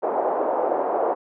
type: band-pass noise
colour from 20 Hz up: pink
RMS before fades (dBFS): -23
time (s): 0.02-1.15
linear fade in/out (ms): 20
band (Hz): 430 to 850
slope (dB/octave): 24
effects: none